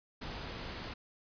pink noise, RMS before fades -42 dBFS, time 0.21-0.94 s, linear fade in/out 10 ms, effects resampled to 11025 Hz

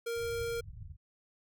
square tone, 466.2 Hz, A#4, in tune, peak -34 dBFS, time 0.06-0.61 s, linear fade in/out 10 ms
white low-pass noise, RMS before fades -46 dBFS, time 0.15-0.97 s, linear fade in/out 50 ms, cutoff 130 Hz, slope 48 dB/octave
effects none

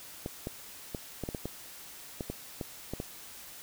clicks, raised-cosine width 2 ms, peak -21 dBFS, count 12, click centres 0.261 / 0.471 / 0.948 / 1.237 / 1.289 / 1.348 / 1.456 / 2.208 / 2.3 / 2.612 / 2.936 / 3.001 s, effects white hiss -48 dBFS RMS until 3.62 s

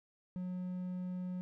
triangle tone, 181.7 Hz, F#3, 31 cents flat, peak -35 dBFS, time 0.36-1.41 s, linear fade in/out 0 ms, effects none

